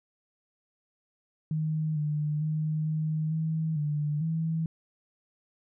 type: tone with pitch steps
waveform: sine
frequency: 156.1 / 150.1 / 155 / 156 / 159.4 / 148.6 / 161.8 Hz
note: D#3 / D3 / D#3 / D#3 / D#3 / D3 / E3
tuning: +6 / +38 / -6 / +5 / +42 / +21 / -32 cents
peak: -26 dBFS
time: 1.51-4.66 s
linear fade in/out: 2 ms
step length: 450 ms
effects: none